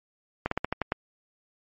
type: slowing click train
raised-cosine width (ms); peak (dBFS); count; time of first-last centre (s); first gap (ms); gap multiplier
0.5; -11; 7; 0.46-0.921; 54; 1.14
effects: MP3 32 kbps